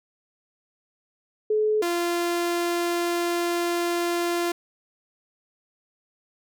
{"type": "tone pair in turn", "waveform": ["sine", "sawtooth"], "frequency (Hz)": [428.4, 345.5], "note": ["A4", "F4"], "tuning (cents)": [-46, -19], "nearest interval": "major third", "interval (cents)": 373, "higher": "first", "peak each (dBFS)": [-19, -19], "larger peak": "neither", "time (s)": [[1.5, 1.82], [1.82, 4.52]], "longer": "second", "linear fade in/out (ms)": 5, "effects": []}